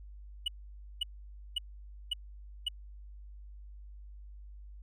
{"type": "tone bursts", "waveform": "triangle", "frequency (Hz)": 2934, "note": "F#7", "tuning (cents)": -15, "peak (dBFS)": -27, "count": 5, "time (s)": [0.46, 2.685], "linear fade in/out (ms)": 5, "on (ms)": 21, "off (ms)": 530, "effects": ["added 50 Hz sine -46 dBFS peak until 4.82 s"]}